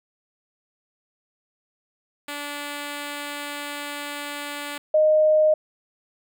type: tone pair in turn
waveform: 5% pulse / sine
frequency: 289.9 / 617.8 Hz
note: D4 / D#5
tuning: -22 / -12 cents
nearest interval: octave + minor second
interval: 1310 cents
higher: second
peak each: -19 / -14 dBFS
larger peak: second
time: 2.28-4.78 / 4.94-5.54 s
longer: first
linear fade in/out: 5 ms
effects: none